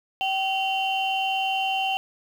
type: tone cluster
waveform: sine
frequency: 769 / 2761 / 3064 Hz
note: G5 / F7 / G7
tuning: -33 / -20 / -40 cents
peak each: -24 / -27 / -29 dBFS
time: 0.21-1.97 s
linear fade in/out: 0 ms
effects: tanh soft clip ceiling -15 dBFS + 8-bit